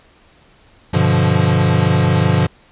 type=chord; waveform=square; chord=G dominant seventh; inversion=none; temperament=equal; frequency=98 / 123.47 / 146.83 / 174.61 Hz; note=G2 / B2 / D3 / F3; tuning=0 / 0 / 0 / 0 cents; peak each=-18 dBFS; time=0.93-2.47 s; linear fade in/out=10 ms; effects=pink hiss -50 dBFS RMS until 2.71 s + resampled to 8000 Hz